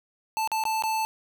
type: tone with dropouts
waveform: square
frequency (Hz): 880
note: A5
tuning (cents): 0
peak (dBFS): -25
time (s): 0.37-1.05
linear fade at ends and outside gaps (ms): 0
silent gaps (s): 0.475-0.517 / 0.638-0.653 / 0.823-0.837
effects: none